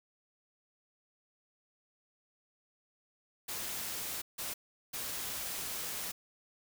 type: noise bursts at uneven times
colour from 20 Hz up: white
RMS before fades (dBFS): -39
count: 3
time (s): 3.48-4.22 / 4.38-4.54 / 4.93-6.12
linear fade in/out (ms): 10
effects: none